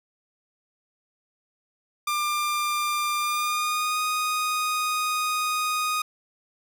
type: tone with pitch glide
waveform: sawtooth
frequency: 1194 to 1241.8 Hz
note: D6 to D#6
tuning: +28 to -4 cents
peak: -20 dBFS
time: 2.07-6.02 s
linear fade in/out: 5 ms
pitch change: +68 cents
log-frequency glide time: 3.18-4 s
effects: none